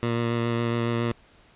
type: tone with vibrato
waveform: 15% pulse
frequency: 117.4 Hz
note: A#2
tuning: 13 cents sharp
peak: -17 dBFS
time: 0.03-1.12 s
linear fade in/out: 0 ms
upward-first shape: triangle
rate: 7.2 Hz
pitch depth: 19 cents each way
effects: pink hiss -56 dBFS RMS until 1.55 s + resampled to 8000 Hz